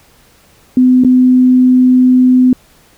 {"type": "tone with dropouts", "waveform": "sine", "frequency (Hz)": 253.6, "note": "B3", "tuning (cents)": 46, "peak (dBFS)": -4, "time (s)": [0.77, 2.53], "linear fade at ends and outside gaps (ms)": 2, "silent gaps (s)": [1.038, 1.047], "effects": ["pink hiss -47 dBFS RMS until 2.97 s"]}